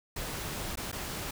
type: noise with dropouts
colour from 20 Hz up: pink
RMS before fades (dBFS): -37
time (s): 0.16-1.31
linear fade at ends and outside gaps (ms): 5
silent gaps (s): 0.757-0.772 / 0.917-0.926
effects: none